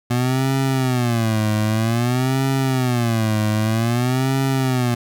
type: tone with vibrato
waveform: 25% pulse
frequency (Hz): 120.2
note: B2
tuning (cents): -46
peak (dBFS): -13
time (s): 0.1-4.95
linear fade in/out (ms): 10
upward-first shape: sine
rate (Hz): 0.52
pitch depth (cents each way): 200
effects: none